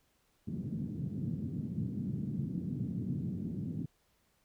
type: band-pass noise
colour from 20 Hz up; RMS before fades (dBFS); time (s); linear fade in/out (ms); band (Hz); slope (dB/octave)
pink; -37; 0.47-3.86; 10; 120 to 240; 24
effects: pink hiss -73 dBFS RMS until 4.44 s